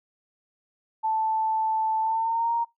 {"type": "tone with pitch glide", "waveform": "sine", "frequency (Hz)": [880, 932.3], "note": ["A5", "A#5"], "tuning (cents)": [0, 0], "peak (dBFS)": -22, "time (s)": [1.03, 2.65], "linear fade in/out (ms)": 20, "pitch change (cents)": 100, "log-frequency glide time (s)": [2, 2.52], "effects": ["noise-tail reverb RT60 0.2 s tail -24 dB re dry"]}